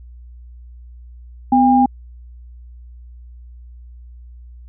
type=tone pair together; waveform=sine; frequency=252 / 805.6 Hz; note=B3 / G5; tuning=+35 / +47 cents; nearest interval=octave + minor sixth; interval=2012 cents; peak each=-12 dBFS; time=1.52-1.86 s; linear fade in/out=5 ms; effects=added 60 Hz sine -36 dBFS peak until 4.68 s